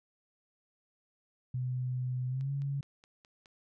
sine tone with pitch glide, 126.5 to 139.55 Hz, B2 to C#3, +42 to +12 cents, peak -31 dBFS, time 1.54-2.81 s, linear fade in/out 5 ms, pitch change +170 cents, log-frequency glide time 2.28-2.51 s
click train, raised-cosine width 0.2 ms, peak -40 dBFS, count 6, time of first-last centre 2.41-3.458 s, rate 4.77 Hz
effects none

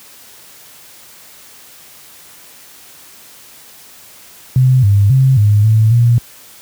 sine tone with pitch steps, 128.9 / 100.6 / 132.5 / 104 / 109.8 / 118.6 Hz, C3 / G2 / C3 / G#2 / A2 / A#2, -26 / +45 / +22 / +3 / -3 / +30 cents, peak -6 dBFS, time 4.56-6.18 s, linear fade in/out 0 ms, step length 270 ms, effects white hiss -40 dBFS RMS until 6.61 s + high-pass 60 Hz 12 dB/octave

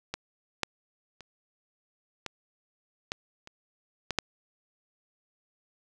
clicks, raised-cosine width 0.2 ms, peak -15 / -9 / -28 / -17 / -14 / -28 / -13 / -7 dBFS, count 8, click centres 0.14 / 0.633 / 1.207 / 2.263 / 3.119 / 3.474 / 4.107 / 4.187 s, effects none

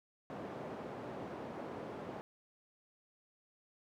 white band-pass noise, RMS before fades -45 dBFS, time 0.3-2.21 s, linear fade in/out 0 ms, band 140 to 640 Hz, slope 12 dB/octave, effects none

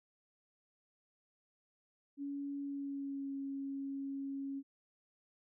sine tone with pitch glide, 281.8 to 274.9 Hz, C#4 to C#4, +29 to -14 cents, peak -38 dBFS, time 2.17-4.63 s, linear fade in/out 50 ms, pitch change -43 cents, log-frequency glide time 2.59-3.34 s, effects none

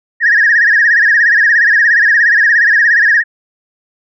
sine tone with vibrato, 1760 Hz, A6, in tune, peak -5 dBFS, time 0.2-3.24 s, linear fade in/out 50 ms, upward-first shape sine, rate 17 Hz, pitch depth 130 cents each way, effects tanh soft clip ceiling -1 dBFS

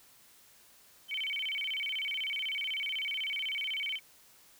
sine tone with vibrato, 2637 Hz, E7, in tune, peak -32 dBFS, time 1.08-4 s, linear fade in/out 50 ms, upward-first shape square, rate 16 Hz, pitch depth 270 cents each way, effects white hiss -60 dBFS RMS until 4.59 s

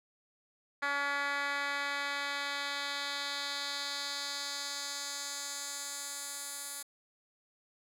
10% pulse tone with band-pass filter sweep, 283.5 Hz, C#4, 39 cents sharp, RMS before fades -37 dBFS, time 0.82-6.83 s, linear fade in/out 10 ms, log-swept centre 1800 to 10000 Hz, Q 1.5, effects none

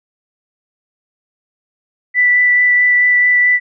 sine tone with vibrato, 1975.5 Hz, B6, in tune, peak -8 dBFS, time 2.14-3.6 s, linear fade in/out 50 ms, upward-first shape sine, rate 4.6 Hz, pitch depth 8 cents each way, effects none

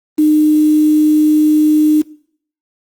sine tone with quantisation, 305 Hz, D#4, 34 cents flat, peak -7 dBFS, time 0.18-2.02 s, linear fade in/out 10 ms, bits 5, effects noise-tail reverb RT60 0.6 s tail -21 dB re dry + Opus 24 kbps

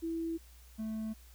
sine / triangle tone pair in turn, 329.6 / 219 Hz, E4 / A3, 0 / -8 cents, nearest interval perfect fifth, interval 708 cents, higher first, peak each -33 / -33 dBFS, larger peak neither, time 0.02-0.38 / 0.78-1.14 s, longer neither, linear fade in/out 20 ms, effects added 60 Hz sine -54 dBFS peak until 1.34 s + white hiss -62 dBFS RMS until 1.34 s

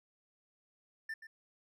triangle tone with echo, 1782 Hz, A6, 22 cents sharp, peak -36 dBFS, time 1.09-1.14 s, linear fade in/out 5 ms, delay 130 ms, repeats 1, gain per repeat -11 dB, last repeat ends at 1.27 s, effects none

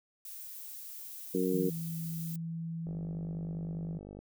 violet noise, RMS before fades -45 dBFS, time 0.25-2.36 s, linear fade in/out 2 ms
harmonic tone, 92.5 Hz, F#2, in tune, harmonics 2 / 3 / 4 / 5, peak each -33 / -33 / -33 / -33 dBFS, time 1.34-1.7 s, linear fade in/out 10 ms
sine tone, 165 Hz, E3, 2 cents sharp, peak -35 dBFS, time 1.52-3.99 s, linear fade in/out 20 ms
click train, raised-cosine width 2 ms, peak -33 dBFS, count 67, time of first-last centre 2.87-4.19 s, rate 50 Hz
effects none

